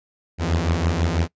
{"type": "beating tone pair", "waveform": "sawtooth", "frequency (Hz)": [80.6, 86.7], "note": ["E2", "F2"], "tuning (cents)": [-38, -12], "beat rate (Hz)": 6.1, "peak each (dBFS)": -18, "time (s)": [0.38, 1.28], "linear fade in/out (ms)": 50, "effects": ["noise-tail reverb RT60 0.1 s tail -22 dB re dry", "resampled to 16000 Hz"]}